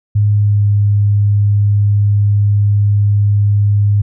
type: tone with pitch glide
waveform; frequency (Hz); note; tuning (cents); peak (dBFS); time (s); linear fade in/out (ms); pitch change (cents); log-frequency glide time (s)
sine; 103.83 to 102.52; G#2 to G#2; 0 to -22; -8; 0.15-4.02; 10; -22; 0.3-0.67
effects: none